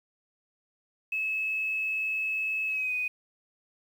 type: tone with pitch glide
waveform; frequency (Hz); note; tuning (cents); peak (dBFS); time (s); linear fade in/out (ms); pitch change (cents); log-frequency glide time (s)
sine; 2591 to 2494; E7 to D#7; -30 to +3; -27; 1.12-3.08; 5; -67; 2.67-2.93
effects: 9-bit